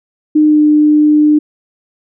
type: tone with pitch glide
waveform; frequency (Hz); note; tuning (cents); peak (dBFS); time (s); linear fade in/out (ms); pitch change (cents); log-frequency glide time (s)
sine; 304.6 to 300.8; D#4 to D4; -37 to +42; -5; 0.35-1.39; 10; -21; 0.45-0.62
effects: none